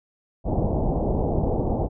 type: low-pass noise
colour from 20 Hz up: pink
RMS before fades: -23 dBFS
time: 0.44-1.89 s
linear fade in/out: 50 ms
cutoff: 820 Hz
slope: 48 dB/octave
effects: none